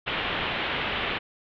white low-pass noise, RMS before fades -29 dBFS, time 0.06-1.19 s, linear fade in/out 20 ms, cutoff 3400 Hz, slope 48 dB/octave, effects none

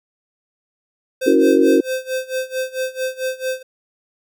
square tone with tremolo, 518 Hz, C5, 17 cents flat, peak -19 dBFS, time 1.21-3.63 s, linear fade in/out 10 ms, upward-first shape sine, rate 4.5 Hz, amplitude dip 90%
sine chord, F# dominant seventh, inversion second, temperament equal with one note detuned, 277.2 / 325.3 / 370 / 466.2 Hz, C#4 / E4 / F#4 / A#4, 0 / -23 / 0 / 0 cents, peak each -16 dBFS, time 1.26-1.81 s, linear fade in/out 10 ms
effects none

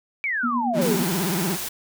sine exponential sweep, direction down, 2349 to 380 Hz, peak -22 dBFS, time 0.24-0.96 s, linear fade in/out 0 ms
sine tone with tremolo, 240 Hz, B3, 49 cents flat, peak -21 dBFS, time 0.43-1.04 s, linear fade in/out 10 ms, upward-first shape triangle, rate 8.9 Hz, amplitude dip 70%
30% pulse tone with vibrato, 180.6 Hz, F#3, 42 cents flat, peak -20 dBFS, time 0.73-1.58 s, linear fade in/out 50 ms, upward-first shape triangle, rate 17 Hz, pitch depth 250 cents each way
white noise, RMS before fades -30 dBFS, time 0.81-1.69 s, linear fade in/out 10 ms
effects none

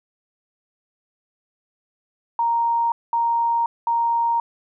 sine tone bursts, 932 Hz, A#5, 1 cent flat, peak -17 dBFS, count 3, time 2.39-4.4 s, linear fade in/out 2 ms, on 530 ms, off 210 ms, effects none

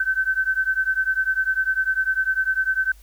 sine beating tone pair, 1532 / 1542 Hz, G6 / G6, -40 / -29 cents, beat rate 10 Hz, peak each -22 dBFS, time 0-2.92 s, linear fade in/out 5 ms, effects added 50 Hz sine -45 dBFS peak until 3.02 s + white hiss -56 dBFS RMS until 3.02 s

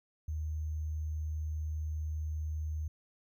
sine tone with sample-and-hold, 77.5 Hz, D#2, 6 cents flat, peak -33 dBFS, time 0.28-2.88 s, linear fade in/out 5 ms, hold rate 6300 Hz, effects none

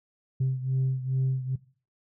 sine beating tone pair, 130.81 / 133.21 Hz, C3 / C3, 0 / +31 cents, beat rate 2.4 Hz, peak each -24 / -28 dBFS, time 0.4-1.56 s, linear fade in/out 10 ms, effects noise-tail reverb RT60 0.4 s tail -19 dB re dry + tanh soft clip ceiling -20 dBFS

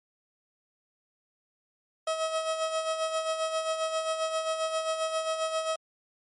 30% pulse tone with tremolo, 640 Hz, D#5, 49 cents sharp, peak -23 dBFS, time 2.07-5.76 s, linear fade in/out 5 ms, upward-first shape sine, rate 7.5 Hz, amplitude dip 55%, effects MP3 48 kbps

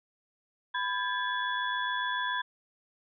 sine tone cluster, 998 / 1609 / 1716 / 3410 Hz, B5 / G6 / A6 / G#7, +18 / +45 / -44 / +45 cents, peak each -32 / -34 / -36 / -37 dBFS, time 0.74-2.42 s, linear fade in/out 10 ms, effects none

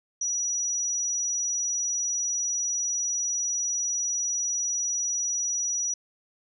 sine tone, 5840 Hz, F#8, 24 cents flat, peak -25 dBFS, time 0.21-5.94 s, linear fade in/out 5 ms, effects none

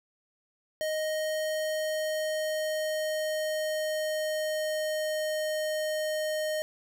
square tone with pitch glide, 622.3 to 618 Hz, D#5 to D#5, 0 to -12 cents, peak -29 dBFS, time 0.81-6.62 s, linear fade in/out 0 ms, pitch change -12 cents, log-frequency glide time 1.55-5.4 s, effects none

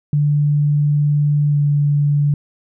sine tone with pitch glide, 146.83 to 145.23 Hz, D3 to D3, 0 to -19 cents, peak -12 dBFS, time 0.13-2.34 s, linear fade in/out 2 ms, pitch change -19 cents, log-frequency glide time 1.5-1.56 s, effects none

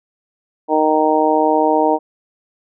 harmonic tone, 155.1 Hz, D#3, 5 cents flat, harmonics 2 / 3 / 4 / 5 / 6, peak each -18 / -18 / -18 / -18 / -18 dBFS, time 0.68-1.99 s, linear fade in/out 50 ms, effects none

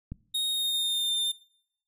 click, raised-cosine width 5 ms, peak -23 dBFS, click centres 0.12 s
45% pulse tone with pitch glide, 3729 to 3604 Hz, A#7 to A7, 0 to +41 cents, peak -25 dBFS, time 0.34-1.32 s, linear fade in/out 10 ms, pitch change -59 cents, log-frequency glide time 0.51-1.12 s
effects noise-tail reverb RT60 0.7 s tail -21 dB re dry

